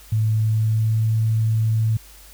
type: tone with pitch glide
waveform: sine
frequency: 109.4 to 110.99 Hz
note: A2 to A2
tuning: -9 to +16 cents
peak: -16 dBFS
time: 0.12-1.97 s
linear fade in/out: 5 ms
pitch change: +25 cents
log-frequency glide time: 0.41-1.07 s
effects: added 50 Hz sine -46 dBFS peak until 2.33 s + white hiss -47 dBFS RMS until 2.33 s